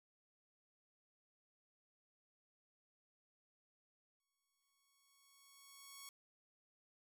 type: tone with exponential growth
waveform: 5% pulse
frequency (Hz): 1108.7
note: C#6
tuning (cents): 0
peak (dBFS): -39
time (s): 4.2-6.09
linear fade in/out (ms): 1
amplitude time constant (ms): 410
effects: none